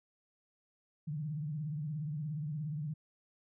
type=tone with vibrato; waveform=sine; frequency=150.9 Hz; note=D3; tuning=47 cents sharp; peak=-35 dBFS; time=1.07-2.94 s; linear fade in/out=10 ms; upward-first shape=triangle; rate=17 Hz; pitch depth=150 cents each way; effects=none